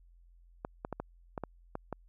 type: clicks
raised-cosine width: 1 ms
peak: -22 dBFS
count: 8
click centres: 0.649 / 0.849 / 0.927 / 1 / 1.378 / 1.437 / 1.754 / 1.927 s
effects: added 43 Hz sine -57 dBFS peak until 2.08 s